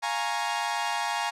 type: chord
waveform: sawtooth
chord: Bb minor seventh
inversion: second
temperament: equal with one note detuned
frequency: 698.5 / 830.6 / 932.3 / 1103 Hz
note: F5 / Ab5 / Bb5 / Db6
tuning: 0 / 0 / 0 / -9 cents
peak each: -31 / -27 / -27 / -32 dBFS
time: 0.02-1.31 s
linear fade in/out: 20 ms
effects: low-pass 8000 Hz 12 dB/octave